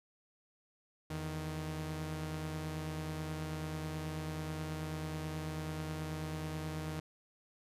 sawtooth tone pair together, 82.41 / 155.57 Hz, E2 / D#3, 0 / 0 cents, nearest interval major seventh, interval 1100 cents, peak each -40 / -35 dBFS, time 1.1-7 s, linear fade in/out 5 ms, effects resampled to 32000 Hz

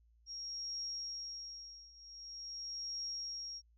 sine tone with tremolo, 5588 Hz, F8, in tune, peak -38 dBFS, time 0.26-3.62 s, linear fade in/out 50 ms, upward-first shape triangle, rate 0.45 Hz, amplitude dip 90%, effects added 57 Hz sine -65 dBFS peak until 3.77 s

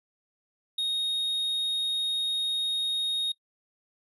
triangle tone, 3729 Hz, A#7, in tune, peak -24 dBFS, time 0.78-3.32 s, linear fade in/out 5 ms, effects noise-tail reverb RT60 0.1 s tail -24 dB re dry + resampled to 32000 Hz

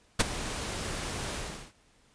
pink noise with ADSR envelope, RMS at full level -19 dBFS, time 0.19-1.73 s, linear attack 15 ms, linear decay 19 ms, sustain -16 dB, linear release 380 ms, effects pink hiss -64 dBFS RMS until 2.14 s + resampled to 22050 Hz

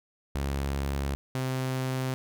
sawtooth tone pair in turn, 69.3 / 130.18 Hz, C#2 / C3, 0 / -8 cents, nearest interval major seventh, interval 1092 cents, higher second, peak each -24 dBFS, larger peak neither, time 0.35-1.15 / 1.35-2.14 s, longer first, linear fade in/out 0 ms, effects none

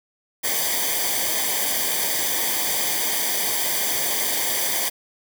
white noise with comb filter, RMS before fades -23 dBFS, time 0.43-4.9 s, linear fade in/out 20 ms, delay 0.74 ms, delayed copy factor -0.8, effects none

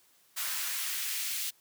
white noise with high-pass filter sweep, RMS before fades -34 dBFS, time 0.36-1.51 s, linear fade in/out 20 ms, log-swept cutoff 1100 to 2700 Hz, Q 1.1, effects white hiss -65 dBFS RMS until 1.6 s + high-pass 100 Hz 12 dB/octave

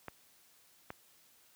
clicks, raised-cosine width 0.5 ms, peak -26 dBFS, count 2, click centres 0.083 / 0.904 s, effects white hiss -65 dBFS RMS until 1.55 s + high-pass 60 Hz 12 dB/octave

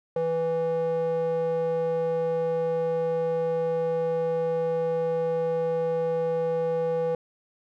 square tone with band-pass filter, 164.81 Hz, E3, in tune, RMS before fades -26 dBFS, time 0.16-7.15 s, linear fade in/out 2 ms, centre 560 Hz, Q 8, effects none

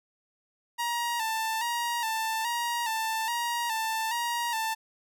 sawtooth tone with vibrato, 917 Hz, A#5, 29 cents flat, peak -24 dBFS, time 0.78-4.75 s, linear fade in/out 20 ms, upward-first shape square, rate 1.2 Hz, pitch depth 56 cents each way, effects none

